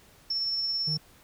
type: tone with tremolo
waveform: sine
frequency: 5400 Hz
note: E8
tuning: 41 cents sharp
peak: -25 dBFS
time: 0.3-0.97 s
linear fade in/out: 5 ms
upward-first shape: triangle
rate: 18 Hz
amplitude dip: 30%
type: tone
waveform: triangle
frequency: 154.4 Hz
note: D#3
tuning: 13 cents flat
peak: -28 dBFS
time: 0.87-0.98 s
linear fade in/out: 10 ms
effects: tanh soft clip ceiling -17 dBFS + pink hiss -57 dBFS RMS until 1.23 s